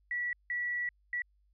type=tone bursts at uneven times; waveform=sine; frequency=1944 Hz; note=B6; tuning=28 cents flat; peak=-31 dBFS; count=3; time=0.11-0.33 / 0.5-0.89 / 1.13-1.22 s; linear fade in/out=2 ms; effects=added 50 Hz sine -66 dBFS peak until 1.53 s